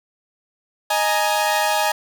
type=chord; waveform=sawtooth; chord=D# suspended fourth; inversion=none; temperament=equal with one note detuned; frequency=622.3 / 834 / 932.3 Hz; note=D#5 / G#5 / A#5; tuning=0 / +7 / 0 cents; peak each=-19 / -16 / -20 dBFS; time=0.9-1.92 s; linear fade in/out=5 ms; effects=none